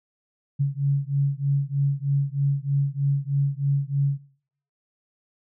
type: beating tone pair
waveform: sine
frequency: 138.59 / 141.79 Hz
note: C#3 / C#3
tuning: 0 / +40 cents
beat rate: 3.2 Hz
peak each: -23 dBFS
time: 0.59-4.19 s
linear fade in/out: 20 ms
effects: noise-tail reverb RT60 0.6 s tail -20 dB re dry